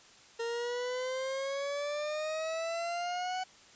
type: exponential sweep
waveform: 40% pulse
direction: up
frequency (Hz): 460 to 749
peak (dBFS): -32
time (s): 0.39-3.44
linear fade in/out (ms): 10
effects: white hiss -57 dBFS RMS until 3.75 s + resampled to 16000 Hz

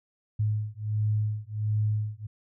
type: beating tone pair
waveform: sine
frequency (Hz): 105.9 / 107.3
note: G#2 / A2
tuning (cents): +34 / -43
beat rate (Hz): 1.4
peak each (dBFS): -28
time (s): 0.39-2.27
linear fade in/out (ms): 10
effects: none

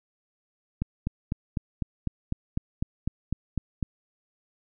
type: click train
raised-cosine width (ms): 5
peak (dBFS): -14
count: 13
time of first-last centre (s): 0.82-3.828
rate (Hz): 3.99
effects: none

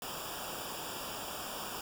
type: noise with comb filter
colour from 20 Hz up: pink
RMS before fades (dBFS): -41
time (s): 0.02-1.81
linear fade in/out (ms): 2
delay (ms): 0.48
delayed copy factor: -0.85
effects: none

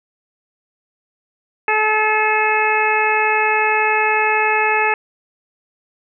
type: harmonic tone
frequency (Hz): 430.9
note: A4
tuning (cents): -36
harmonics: 1 / 2 / 3 / 4 / 5 / 6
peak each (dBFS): -22 / -18 / -24 / -21 / -22 / -20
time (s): 1.68-4.94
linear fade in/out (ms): 2
effects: none

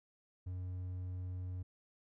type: tone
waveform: triangle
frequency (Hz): 91.2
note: F#2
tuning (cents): -24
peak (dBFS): -37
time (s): 0.46-1.63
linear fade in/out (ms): 10
effects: none

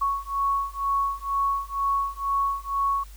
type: beating tone pair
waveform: sine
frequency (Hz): 1108.7 / 1110.8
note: C#6 / C#6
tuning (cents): 0 / +3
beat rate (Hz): 2.1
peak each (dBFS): -26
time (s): 0.01-3.04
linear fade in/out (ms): 10
effects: added 50 Hz sine -41 dBFS peak until 3.16 s + white hiss -53 dBFS RMS until 3.16 s

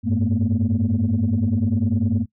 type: tone cluster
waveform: sine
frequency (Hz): 95 / 104.9 / 220 / 240.6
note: F#2 / G#2 / A3 / B3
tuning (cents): +46 / +18 / 0 / -45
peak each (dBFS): -22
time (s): 0.03-2.26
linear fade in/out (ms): 50
effects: noise-tail reverb RT60 0.1 s tail -19 dB re dry + tanh soft clip ceiling -11 dBFS

